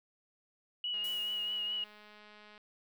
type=tone with vibrato; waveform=sine; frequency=2903 Hz; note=F#7; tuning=34 cents flat; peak=-33 dBFS; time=0.84-1.84 s; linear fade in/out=2 ms; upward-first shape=triangle; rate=4.7 Hz; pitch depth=36 cents each way
type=click train; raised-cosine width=0.3 ms; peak=-40 dBFS; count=345; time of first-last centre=0.94-2.578 s; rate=210 Hz
type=noise with exponential decay; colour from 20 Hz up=blue; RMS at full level=-47 dBFS; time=1.04-2.19 s; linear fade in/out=2 ms; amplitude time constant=250 ms
effects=none